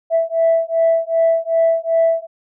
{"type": "beating tone pair", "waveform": "sine", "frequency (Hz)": [658, 660.6], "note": ["E5", "E5"], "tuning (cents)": [-3, 4], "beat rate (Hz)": 2.6, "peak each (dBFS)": -15, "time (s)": [0.1, 2.27], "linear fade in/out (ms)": 50, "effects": ["tanh soft clip ceiling -7 dBFS"]}